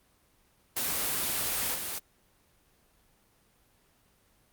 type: noise with level steps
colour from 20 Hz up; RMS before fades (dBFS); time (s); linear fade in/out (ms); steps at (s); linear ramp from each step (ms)
white; -30 / -35; 0.76-1.99; 10; 1.74; 20
effects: pink hiss -66 dBFS RMS until 4.52 s + Opus 24 kbps